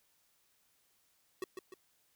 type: tone with echo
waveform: square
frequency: 375 Hz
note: F#4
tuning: 23 cents sharp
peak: -36 dBFS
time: 1.42-1.44 s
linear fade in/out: 2 ms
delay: 150 ms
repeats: 2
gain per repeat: -6 dB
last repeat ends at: 1.74 s
effects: white hiss -73 dBFS RMS until 2.15 s